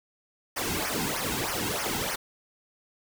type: noise with flanger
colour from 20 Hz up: pink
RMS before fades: -30 dBFS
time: 0.56-2.16 s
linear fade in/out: 10 ms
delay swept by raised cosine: 0.25 to 1.75 ms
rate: 3.2 Hz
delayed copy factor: -0.85
effects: none